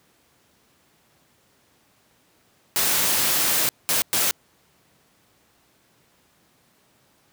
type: noise bursts at uneven times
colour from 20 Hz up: white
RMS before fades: -21 dBFS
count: 3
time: 2.76-3.69 / 3.89-4.02 / 4.13-4.31 s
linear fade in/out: 0 ms
effects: pink hiss -61 dBFS RMS until 7.32 s + high-pass 100 Hz 12 dB/octave